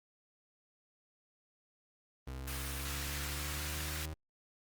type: linear sweep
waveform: 35% pulse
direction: up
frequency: 65 to 78.4 Hz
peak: -38 dBFS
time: 2.27-4.14 s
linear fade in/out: 5 ms
type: high-pass noise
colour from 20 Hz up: pink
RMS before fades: -42 dBFS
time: 2.47-4.06 s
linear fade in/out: 10 ms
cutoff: 1200 Hz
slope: 24 dB/octave
effects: Opus 32 kbps